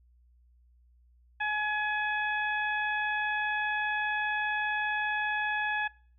harmonic tone, 845 Hz, G#5, 30 cents sharp, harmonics 1 / 2 / 3 / 4, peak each -33 / -30 / -36 / -44 dBFS, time 1.4-5.88 s, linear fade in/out 10 ms, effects noise-tail reverb RT60 0.5 s tail -24 dB re dry + added 60 Hz sine -59 dBFS peak until 6.18 s

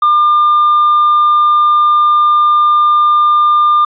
triangle tone with hard clipping, 1200 Hz, D6, 37 cents sharp, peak -7 dBFS, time 0.02-3.85 s, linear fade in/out 5 ms, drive 5 dB, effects resampled to 11025 Hz

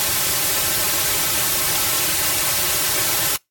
white noise with comb filter, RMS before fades -19 dBFS, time 0-3.36 s, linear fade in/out 0 ms, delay 4.2 ms, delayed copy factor -1, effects noise-tail reverb RT60 0.2 s tail -26 dB re dry + AAC 64 kbps

